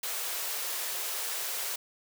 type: high-pass noise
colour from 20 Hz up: white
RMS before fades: -34 dBFS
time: 0.03-1.76 s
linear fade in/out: 5 ms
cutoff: 390 Hz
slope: 48 dB/octave
effects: none